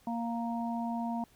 harmonic tone, 233.1 Hz, A#3, in tune, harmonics 1 / 3 / 4, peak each -33 / -38 / -39 dBFS, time 0.07-1.24 s, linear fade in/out 2 ms, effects pink hiss -64 dBFS RMS until 1.35 s

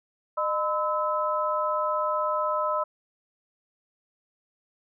sine tone cluster, 610 / 1014 / 1298 Hz, D#5 / B5 / E6, -34 / +45 / -27 cents, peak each -28 dBFS, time 0.37-2.84 s, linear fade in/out 10 ms, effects none

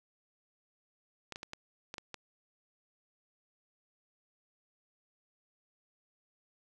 clicks, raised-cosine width 0.2 ms, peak -24 dBFS, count 7, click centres 1.323 / 1.359 / 1.431 / 1.534 / 1.941 / 1.982 / 2.143 s, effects none

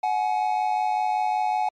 triangle tone pair together, 740 / 845.3 Hz, F#5 / G#5, 0 / +30 cents, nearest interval major second, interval 230 cents, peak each -22 dBFS, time 0.03-1.69 s, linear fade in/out 5 ms, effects MP3 48 kbps

